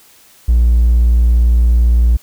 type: tone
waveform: triangle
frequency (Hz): 58.8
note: A#1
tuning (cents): +16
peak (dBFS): -4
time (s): 0.48-2.17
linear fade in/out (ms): 10
effects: tanh soft clip ceiling -2 dBFS + white hiss -46 dBFS RMS until 2.22 s